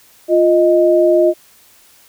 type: tone pair together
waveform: sine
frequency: 349.6 / 623 Hz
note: F4 / D#5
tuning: +2 / +2 cents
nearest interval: minor seventh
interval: 1000 cents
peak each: -11 dBFS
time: 0.28-1.34 s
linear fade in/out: 50 ms
effects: white hiss -48 dBFS RMS until 2.08 s